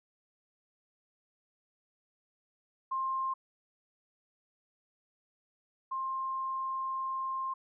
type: tone pair in turn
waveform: sine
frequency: 1058 / 1058 Hz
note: C6 / C6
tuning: +19 / +19 cents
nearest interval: unison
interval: 0 cents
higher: neither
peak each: -30 / -32 dBFS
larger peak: first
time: 2.91-3.34 / 5.91-7.54 s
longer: second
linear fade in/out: 10 ms
effects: none